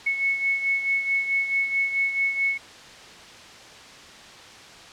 sine beating tone pair, 2200 / 2204.6 Hz, C#7 / C#7, -14 / -10 cents, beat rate 4.6 Hz, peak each -22 / -29 dBFS, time 0.06-2.58 s, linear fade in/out 10 ms, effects white hiss -44 dBFS RMS until 4.92 s + low-pass 5000 Hz 12 dB/octave

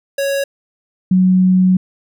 square / sine tone pair in turn, 554.4 / 185.01 Hz, C#5 / F#3, 0 / 0 cents, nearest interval octave + perfect fifth, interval 1900 cents, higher first, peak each -16 / -8 dBFS, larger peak second, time 0.18-0.44 / 1.11-1.77 s, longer second, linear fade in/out 5 ms, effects none

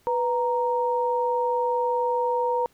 sine tone pair together, 493.9 / 932.4 Hz, B4 / A#5, 0 / 0 cents, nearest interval major seventh, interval 1100 cents, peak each -24 dBFS, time 0.07-2.66 s, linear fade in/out 0 ms, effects pink hiss -62 dBFS RMS until 2.73 s

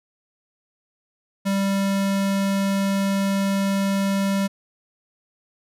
square tone, 196.4 Hz, G3, 4 cents sharp, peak -20 dBFS, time 1.45-4.48 s, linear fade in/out 20 ms, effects resampled to 32000 Hz

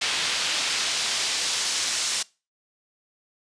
pink noise with band-pass filter sweep, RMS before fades -26 dBFS, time 0.01-2.23 s, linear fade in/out 10 ms, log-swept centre 3500 to 5900 Hz, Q 1, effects noise-tail reverb RT60 0.3 s tail -23 dB re dry + resampled to 22050 Hz

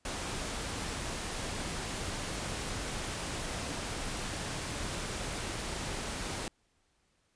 pink noise, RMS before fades -37 dBFS, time 0.05-6.48 s, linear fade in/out 2 ms, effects pink hiss -73 dBFS RMS until 7.35 s + resampled to 22050 Hz

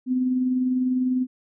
sine tone with tremolo, 254.5 Hz, C4, 48 cents flat, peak -18 dBFS, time 0.06-1.27 s, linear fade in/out 50 ms, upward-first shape sine, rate 20 Hz, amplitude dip 35%, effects none

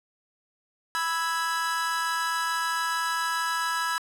45% pulse chord, E major, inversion second, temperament equal with one note detuned, 987.8 / 1314.7 / 1661.2 Hz, B5 / E6 / G#6, 0 / -5 / 0 cents, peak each -30 dBFS, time 0.95-3.98 s, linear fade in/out 0 ms, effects low-pass 12000 Hz 12 dB/octave

